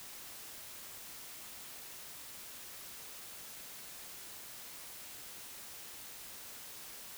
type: silence
effects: white hiss -49 dBFS RMS until 7.17 s